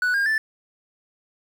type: tone with pitch steps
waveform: triangle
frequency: 1480 / 1614 / 1760 Hz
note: F#6 / G#6 / A6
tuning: 0 / -50 / 0 cents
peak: -17 dBFS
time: 0.02-0.38 s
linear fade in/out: 2 ms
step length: 120 ms
effects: 8-bit